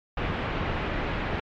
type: low-pass noise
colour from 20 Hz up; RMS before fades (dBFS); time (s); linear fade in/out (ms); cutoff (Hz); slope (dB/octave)
pink; -29; 0.17-1.4; 5; 2800; 24
effects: MP3 48 kbps